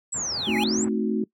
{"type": "linear two-way sweep", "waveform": "sine", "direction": "down then up", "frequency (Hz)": [7970, 1891, 7970], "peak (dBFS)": -26, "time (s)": [0.12, 0.85], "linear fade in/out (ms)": 10, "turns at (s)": 0.57}
{"type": "low-pass noise", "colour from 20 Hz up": "pink", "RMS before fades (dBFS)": -38, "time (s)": [0.14, 0.89], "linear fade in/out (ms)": 5, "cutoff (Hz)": 1700, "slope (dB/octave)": 24}
{"type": "tone with exponential growth", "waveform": "square", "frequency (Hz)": 830.6, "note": "G#5", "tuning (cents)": 0, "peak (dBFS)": -24, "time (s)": [0.23, 0.64], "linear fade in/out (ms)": 5, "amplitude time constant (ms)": 87}
{"type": "chord", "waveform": "sine", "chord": "A diminished seventh", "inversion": "none", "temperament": "equal", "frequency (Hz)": [220, 261.6, 311.1, 370], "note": ["A3", "C4", "Eb4", "Gb4"], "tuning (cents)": [0, 0, 0, 0], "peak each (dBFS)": [-24, -30, -30, -28], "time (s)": [0.47, 1.24], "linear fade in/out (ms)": 5}
{"effects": ["noise-tail reverb RT60 0.1 s tail -21 dB re dry", "high-pass 100 Hz 12 dB/octave"]}